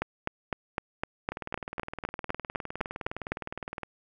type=two click trains; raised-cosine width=0.5 ms; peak=-13 / -20 dBFS; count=14 / 50; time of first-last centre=0.02-3.319 / 1.32-3.833 s; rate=3.94 / 19.5 Hz; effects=none